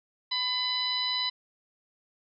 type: harmonic tone with a mistuned harmonic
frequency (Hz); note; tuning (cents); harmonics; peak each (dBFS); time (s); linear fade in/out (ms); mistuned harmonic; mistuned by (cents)
998; B5; +18; 1 / 2 / 3 / 4 / 5; -36 / -37 / -37 / -28 / -38; 0.31-1.3; 10; 2; +22
effects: none